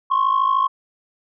sine tone pair together, 1046.7 / 1100 Hz, C6 / C#6, 0 / -14 cents, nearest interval minor second, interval 86 cents, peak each -17 / -16 dBFS, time 0.1-0.68 s, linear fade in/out 20 ms, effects tanh soft clip ceiling -11 dBFS

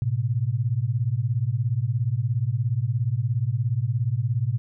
sine beating tone pair, 110 / 127 Hz, A2 / B2, 0 / +49 cents, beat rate 17 Hz, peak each -24 dBFS, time 0.02-4.58 s, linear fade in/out 0 ms, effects none

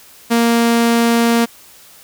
sawtooth tone, 233.1 Hz, A#3, in tune, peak -7 dBFS, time 0.3-1.46 s, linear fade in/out 20 ms, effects white hiss -43 dBFS RMS until 2.03 s

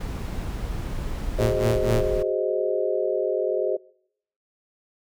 brown noise, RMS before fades -29 dBFS, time 0-2.23 s, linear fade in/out 10 ms
sawtooth tone with tremolo, 114.3 Hz, A#2, 34 cents flat, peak -17 dBFS, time 1.37-2.04 s, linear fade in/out 50 ms, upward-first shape sine, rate 4 Hz, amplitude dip 90%
sine chord, Ab dominant seventh, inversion third, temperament equal with one note detuned, 374.7 / 415.3 / 523.3 / 622.3 Hz, Gb4 / Ab4 / C5 / Eb5, +22 / 0 / 0 / 0 cents, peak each -27 dBFS, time 1.38-3.77 s, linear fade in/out 10 ms
effects noise-tail reverb RT60 0.7 s tail -24 dB re dry

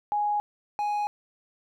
sine / triangle tone pair in turn, 830.6 / 830.6 Hz, G#5 / G#5, 0 / 0 cents, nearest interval unison, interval 0 cents, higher neither, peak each -23 dBFS, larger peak neither, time 0.12-0.4 / 0.79-1.07 s, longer neither, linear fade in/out 0 ms, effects none

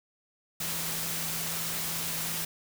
sine tone in noise, 164.81 Hz, E3, in tune, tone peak -42 dBFS, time 0.6-2.45 s, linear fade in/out 5 ms, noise white, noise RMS -33 dBFS, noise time 0.6-2.45 s, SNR -12 dB, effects none

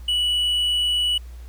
triangle tone, 2947 Hz, F#7, 8 cents flat, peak -17 dBFS, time 0.08-1.18 s, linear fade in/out 5 ms, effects added 60 Hz sine -35 dBFS peak until 1.48 s + pink hiss -54 dBFS RMS until 1.48 s

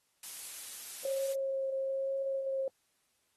blue noise, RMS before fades -42 dBFS, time 0.23-1.34 s, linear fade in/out 2 ms
sine tone with vibrato, 539 Hz, C#5, 49 cents flat, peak -31 dBFS, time 1.05-2.68 s, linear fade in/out 2 ms, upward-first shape triangle, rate 1.1 Hz, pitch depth 13 cents each way
effects white hiss -75 dBFS RMS until 3.36 s + AAC 32 kbps

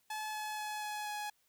sawtooth tone with pitch steps, 859 / 853.6 / 848.2 / 842.8 / 837.4 Hz, A5 / G#5 / G#5 / G#5 / G#5, -42 / +47 / +36 / +25 / +14 cents, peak -34 dBFS, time 0.1-1.3 s, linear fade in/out 5 ms, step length 240 ms, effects white hiss -74 dBFS RMS until 1.48 s

